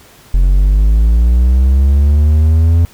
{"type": "linear sweep", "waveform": "triangle", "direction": "up", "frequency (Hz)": [43.65, 85], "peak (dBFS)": -4, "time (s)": [0.34, 2.85], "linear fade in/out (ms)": 0, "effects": ["pink hiss -42 dBFS RMS until 2.93 s"]}